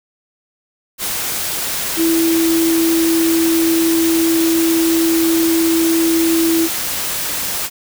sine tone in noise, 329.6 Hz, E4, in tune, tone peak -12 dBFS, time 1.96-6.69 s, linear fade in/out 50 ms, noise white, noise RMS -21 dBFS, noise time 0.98-7.7 s, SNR +6 dB, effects none

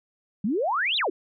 sine exponential two-way sweep, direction up then down, 185 to 4040 to 308.2 Hz, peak -22 dBFS, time 0.44-1.1 s, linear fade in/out 5 ms, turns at 0.97 s, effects none

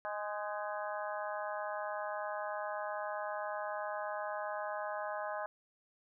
harmonic tone with a mistuned harmonic, 207.7 Hz, G#3, in tune, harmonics 3 / 4 / 5 / 6 / 7 / 8, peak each -40 / -42 / -44 / -46 / -47 / -48 dBFS, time 0.05-5.46 s, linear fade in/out 0 ms, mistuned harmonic 7, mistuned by +76 cents, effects none

